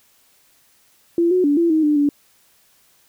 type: tone with pitch steps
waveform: sine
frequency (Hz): 340.2 / 365.8 / 288.7 / 338.3 / 314.9 / 298 / 288.5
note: F4 / F#4 / D4 / E4 / D#4 / D4 / D4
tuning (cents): -45 / -20 / -30 / +45 / +21 / +25 / -31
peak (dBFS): -13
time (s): 1.18-2.09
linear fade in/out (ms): 2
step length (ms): 130
effects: white hiss -57 dBFS RMS until 3.08 s